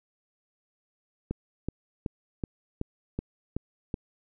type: click train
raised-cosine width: 3 ms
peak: -17 dBFS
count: 8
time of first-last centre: 1.31-3.942 s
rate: 2.66 Hz
effects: none